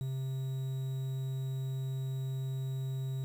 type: tone with quantisation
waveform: triangle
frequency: 132.4 Hz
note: C3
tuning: 21 cents sharp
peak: -31 dBFS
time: 0.01-3.24 s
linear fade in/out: 0 ms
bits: 9
effects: none